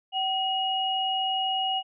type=tone pair together; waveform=sine; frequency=762 / 2886 Hz; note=G5 / F#7; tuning=-49 / -44 cents; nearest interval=octave + major seventh; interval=2305 cents; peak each=-27 dBFS; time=0.12-1.83 s; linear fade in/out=50 ms; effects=none